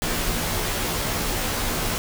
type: noise with comb filter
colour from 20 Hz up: pink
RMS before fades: -25 dBFS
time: 0.02-1.98 s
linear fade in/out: 0 ms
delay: 15 ms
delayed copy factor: -0.9
effects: none